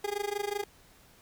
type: tone with amplitude modulation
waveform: 30% pulse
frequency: 409 Hz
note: G#4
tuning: 26 cents flat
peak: -25 dBFS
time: 0.04-0.64 s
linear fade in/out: 5 ms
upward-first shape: sine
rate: 25.3 Hz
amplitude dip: 90%
effects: pink hiss -59 dBFS RMS until 1.21 s